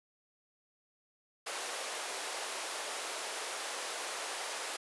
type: high-pass noise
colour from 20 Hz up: pink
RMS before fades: -39 dBFS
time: 1.46-4.77 s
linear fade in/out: 10 ms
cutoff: 460 Hz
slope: 24 dB/octave
effects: resampled to 24000 Hz